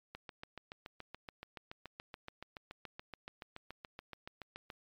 click train, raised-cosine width 0.3 ms, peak -29 dBFS, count 33, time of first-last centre 0.15-4.702 s, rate 7.03 Hz, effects MP3 96 kbps

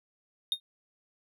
triangle tone with exponential decay, 3688 Hz, A#7, 19 cents flat, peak -20 dBFS, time 0.52-0.6 s, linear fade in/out 1 ms, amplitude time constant 16 ms, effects none

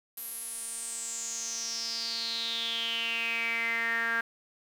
sawtooth tone with band-pass filter sweep, 230 Hz, A#3, 23 cents flat, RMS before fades -33 dBFS, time 0.17-4.21 s, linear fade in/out 5 ms, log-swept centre 12000 to 1600 Hz, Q 8.3, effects 9-bit

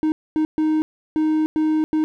triangle tone bursts at uneven times, 311.1 Hz, D#4, in tune, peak -14 dBFS, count 6, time 0.03-0.12 / 0.36-0.45 / 0.58-0.82 / 1.16-1.46 / 1.56-1.84 / 1.93-2.04 s, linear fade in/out 0 ms, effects none

